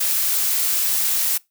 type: noise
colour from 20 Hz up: blue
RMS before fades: -20 dBFS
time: 0-1.38 s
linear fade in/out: 10 ms
effects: noise-tail reverb RT60 0.2 s tail -23 dB re dry